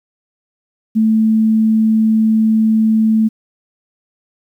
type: tone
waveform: sine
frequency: 220 Hz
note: A3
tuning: in tune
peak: -9 dBFS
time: 0.95-3.29 s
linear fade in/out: 20 ms
effects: 8-bit